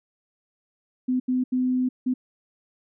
sine tone bursts at uneven times, 253.9 Hz, B3, 48 cents sharp, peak -20 dBFS, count 4, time 1.08-1.2 / 1.28-1.44 / 1.52-1.89 / 2.06-2.14 s, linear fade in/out 10 ms, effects none

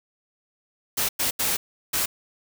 white noise bursts at uneven times, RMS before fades -24 dBFS, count 4, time 0.97-1.09 / 1.19-1.31 / 1.39-1.57 / 1.93-2.06 s, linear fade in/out 10 ms, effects none

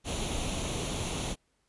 pink noise with comb filter, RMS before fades -33 dBFS, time 0.04-1.36 s, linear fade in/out 50 ms, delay 0.3 ms, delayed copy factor +0.6, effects pink hiss -74 dBFS RMS until 1.68 s + resampled to 24000 Hz

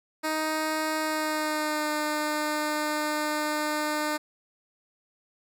10% pulse tone with pitch glide, 312.3 to 302.4 Hz, D#4 to D#4, +7 to -49 cents, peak -18 dBFS, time 0.23-4.18 s, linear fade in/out 20 ms, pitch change -56 cents, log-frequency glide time 0.99-1.91 s, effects none

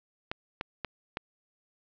clicks, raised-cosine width 0.3 ms, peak -16 dBFS, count 4, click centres 0.315 / 0.611 / 0.847 / 1.171 s, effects low-pass 4000 Hz 12 dB/octave

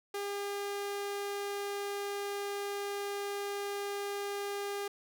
sawtooth tone, 403.4 Hz, G4, 50 cents sharp, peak -31 dBFS, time 0.14-4.88 s, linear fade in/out 5 ms, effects none

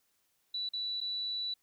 sine tone with dropouts, 3951 Hz, B7, in tune, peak -33 dBFS, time 0.54-1.54 s, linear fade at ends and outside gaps 5 ms, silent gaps 0.69-0.734 / 1.005-1.012 s, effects white hiss -75 dBFS RMS until 1.62 s

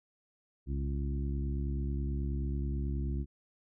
harmonic tone with a mistuned harmonic, 69.3 Hz, C#2, in tune, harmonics 1 / 2 / 3 / 4 / 5, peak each -32 / -38 / -42 / -44 / -46 dBFS, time 0.66-3.26 s, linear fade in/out 50 ms, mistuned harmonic 1, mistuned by -80 cents, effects none

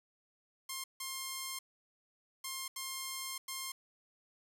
5% pulse tone bursts at uneven times, 1062 Hz, C6, 25 cents sharp, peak -27 dBFS, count 5, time 0.69-0.84 / 1-1.59 / 2.44-2.68 / 2.76-3.38 / 3.48-3.72 s, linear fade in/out 5 ms, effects none

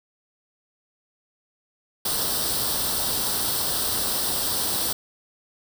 white noise with comb filter, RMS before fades -25 dBFS, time 2.05-4.93 s, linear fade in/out 5 ms, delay 0.22 ms, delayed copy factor +0.7, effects none

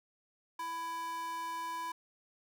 square tone with high-pass filter, 331.9 Hz, E4, 12 cents sharp, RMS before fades -39 dBFS, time 0.59-1.92 s, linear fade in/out 5 ms, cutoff 930 Hz, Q 3.6, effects none

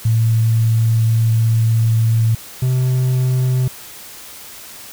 sine / triangle tone pair in turn, 112.9 / 128 Hz, A2 / C3, +45 / -38 cents, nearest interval major second, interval 217 cents, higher second, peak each -11 dBFS, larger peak neither, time 0.05-2.35 / 2.62-3.68 s, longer first, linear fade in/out 5 ms, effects white hiss -36 dBFS RMS until 4.92 s

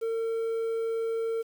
triangle tone with quantisation, 453.8 Hz, A#4, 47 cents flat, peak -25 dBFS, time 0.01-1.43 s, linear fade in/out 20 ms, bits 9, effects none

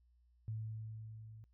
sine tone with level ramp, 110 Hz, A2, in tune, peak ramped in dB -38 to -52 dBFS, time 0.48-1.44 s, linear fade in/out 0 ms, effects noise-tail reverb RT60 0.1 s tail -25 dB re dry + added 60 Hz sine -67 dBFS peak until 1.53 s

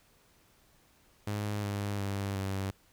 sawtooth tone with pitch steps, 103.83 / 101.46 / 99.14 / 96.88 Hz, G#2 / G#2 / G2 / G2, 0 / -40 / +20 / -20 cents, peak -28 dBFS, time 1.27-2.71 s, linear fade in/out 5 ms, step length 360 ms, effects pink hiss -65 dBFS RMS until 2.92 s

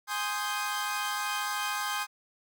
sawtooth chord, Ab major seventh, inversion none, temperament equal, 830.6 / 1046.5 / 1244.5 / 1568 Hz, Ab5 / C6 / Eb6 / G6, 0 / 0 / 0 / 0 cents, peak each -32 dBFS, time 0.07-2.07 s, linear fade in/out 50 ms, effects none

